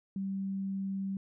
sine tone, 194.2 Hz, G3, 16 cents flat, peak -32 dBFS, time 0.16-1.17 s, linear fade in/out 2 ms, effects none

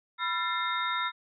sine tone cluster, 990 / 1360 / 1775 / 2106 / 3695 Hz, B5 / F6 / A6 / C7 / A#7, +4 / -46 / +15 / +11 / -16 cents, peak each -34 / -31 / -37 / -36 / -35 dBFS, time 0.18-1.12 s, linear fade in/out 50 ms, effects none

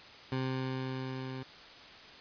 20% pulse tone with level ramp, 130.81 Hz, C3, in tune, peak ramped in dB -26 to -34 dBFS, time 0.32-1.43 s, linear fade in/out 2 ms, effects white hiss -51 dBFS RMS until 2.2 s + resampled to 11025 Hz

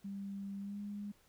sine tone with pitch glide, 198 to 204.6 Hz, G3 to G#3, +18 to -26 cents, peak -40 dBFS, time 0.04-1.12 s, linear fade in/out 10 ms, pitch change +56 cents, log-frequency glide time 0.59-0.8 s, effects pink hiss -69 dBFS RMS until 1.28 s

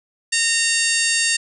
harmonic tone, 920 Hz, A#5, 23 cents flat, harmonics 2 / 3 / 4 / 5 / 6 / 7 / 8 / 9 / 10, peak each -23 / -23 / -28 / -23 / -29 / -28 / -25 / -27 / -27 dBFS, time 0.32-1.37 s, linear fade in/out 10 ms, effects none

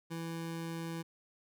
25% pulse tone, 165.6 Hz, E3, 8 cents sharp, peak -34 dBFS, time 0.1-1.03 s, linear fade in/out 20 ms, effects none

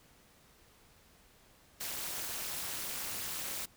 white noise with amplitude modulation, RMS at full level -35 dBFS, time 1.8-3.66 s, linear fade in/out 10 ms, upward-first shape sine, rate 234 Hz, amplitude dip 95%, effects pink hiss -63 dBFS RMS until 3.76 s

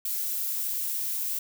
violet noise, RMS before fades -30 dBFS, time 0.05-1.39 s, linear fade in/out 5 ms, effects none

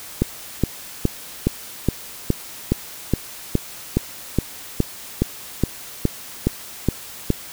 click train, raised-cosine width 3 ms, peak -3 dBFS, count 18, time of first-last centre 0.22-7.303 s, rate 2.4 Hz, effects white hiss -37 dBFS RMS until 7.52 s

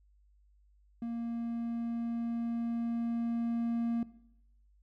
triangle tone with level ramp, 233.1 Hz, A#3, in tune, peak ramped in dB -32 to -27 dBFS, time 1.02-4.03 s, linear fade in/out 2 ms, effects noise-tail reverb RT60 0.8 s tail -18 dB re dry + added 50 Hz sine -62 dBFS peak until 4.82 s

